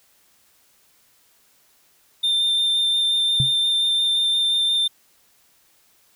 triangle tone with vibrato, 3593 Hz, A7, 36 cents sharp, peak -16 dBFS, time 2.23-4.88 s, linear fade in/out 10 ms, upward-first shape square, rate 5.7 Hz, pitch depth 9 cents each way
sine tone with exponential decay, 134 Hz, C3, 42 cents sharp, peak -14 dBFS, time 3.4-3.54 s, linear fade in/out 0 ms, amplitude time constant 29 ms
effects white hiss -59 dBFS RMS until 6.15 s

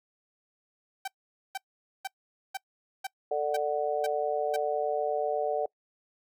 sawtooth tone bursts, 774 Hz, G5, 22 cents flat, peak -28 dBFS, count 8, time 1.05-4.564 s, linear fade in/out 5 ms, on 28 ms, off 470 ms
harmonic tone, 148.1 Hz, D3, 15 cents sharp, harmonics 3 / 4 / 5, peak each -31 / -30 / -31 dBFS, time 3.31-5.66 s, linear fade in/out 5 ms
effects noise-tail reverb RT60 0.1 s tail -25 dB re dry

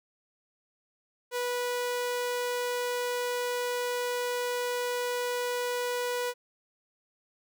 sawtooth tone, 490 Hz, B4, 14 cents flat, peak -25 dBFS, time 1.31-6.34 s, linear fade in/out 50 ms, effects none

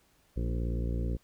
harmonic tone with a mistuned harmonic, 58.27 Hz, A#1, in tune, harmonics 1 / 2 / 3 / 4 / 5 / 6 / 7 / 8 / 9, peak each -30 / -36 / -40 / -42 / -44 / -46 / -47 / -48 / -49 dBFS, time 0.36-1.17 s, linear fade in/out 10 ms, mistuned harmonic 5, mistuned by +22 cents, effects pink hiss -67 dBFS RMS until 1.23 s

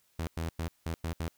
sawtooth tone bursts at uneven times, 82.41 Hz, E2, in tune, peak -28 dBFS, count 6, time 0.19-0.27 / 0.37-0.49 / 0.59-0.68 / 0.86-0.94 / 1.04-1.13 / 1.2-1.28 s, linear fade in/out 0 ms, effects white hiss -70 dBFS RMS until 1.37 s

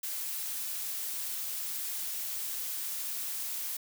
blue noise, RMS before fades -36 dBFS, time 0.03-3.77 s, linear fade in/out 5 ms, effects none

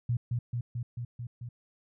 sine tone with echo, 120 Hz, B2, 49 cents flat, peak -25 dBFS, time 0.09-0.17 s, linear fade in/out 5 ms, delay 220 ms, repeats 6, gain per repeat -2 dB, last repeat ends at 1.49 s, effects none

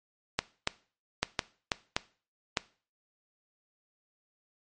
clicks, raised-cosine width 0.2 ms, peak -8 dBFS, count 7, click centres 0.39 / 0.674 / 1.23 / 1.392 / 1.718 / 1.965 / 2.572 s, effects noise-tail reverb RT60 0.4 s tail -19 dB re dry + MP3 48 kbps

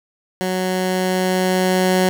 15% pulse tone with level ramp, 185 Hz, F#3, in tune, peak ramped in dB -13 to -7 dBFS, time 0.41-2.09 s, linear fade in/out 0 ms, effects none

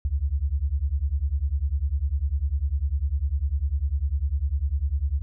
sine beating tone pair, 65.41 / 75.41 Hz, C2 / D2, 0 / +46 cents, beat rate 10 Hz, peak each -25 dBFS, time 0.05-5.22 s, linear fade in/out 0 ms, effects none

